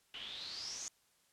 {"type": "noise with low-pass filter sweep", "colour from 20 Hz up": "white", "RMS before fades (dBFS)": -45, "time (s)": [0.14, 0.88], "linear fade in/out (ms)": 0, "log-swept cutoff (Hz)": [2900, 6700], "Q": 9.5, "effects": ["white hiss -72 dBFS RMS until 1.32 s", "low-pass 11000 Hz 12 dB/octave"]}